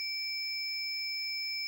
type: tone pair together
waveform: triangle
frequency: 2322 / 5213 Hz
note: D7 / E8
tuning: -20 / -20 cents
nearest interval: octave + major second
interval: 1400 cents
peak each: -36 / -34 dBFS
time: 0-1.67 s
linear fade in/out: 0 ms
effects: none